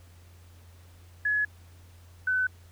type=tone pair in turn; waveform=sine; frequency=1694 / 1509.2 Hz; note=G#6 / F#6; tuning=+34 / +34 cents; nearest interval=major second; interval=200 cents; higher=first; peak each=-23 dBFS; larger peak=neither; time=1.25-1.45 / 2.27-2.47 s; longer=neither; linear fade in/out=5 ms; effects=added 87 Hz sine -50 dBFS peak until 2.71 s + pink hiss -60 dBFS RMS until 2.71 s